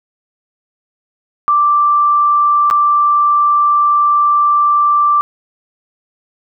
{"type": "tone with dropouts", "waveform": "sine", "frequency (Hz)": 1174.7, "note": "D6", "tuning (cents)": 0, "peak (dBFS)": -8, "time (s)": [1.48, 5.21], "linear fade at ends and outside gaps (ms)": 0, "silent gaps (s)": [2.701, 2.71], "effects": []}